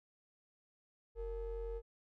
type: ring-modulated tone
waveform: triangle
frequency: 207.7 Hz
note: G#3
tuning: in tune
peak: -34 dBFS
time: 1.15-1.82 s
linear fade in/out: 50 ms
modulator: 253 Hz
effects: none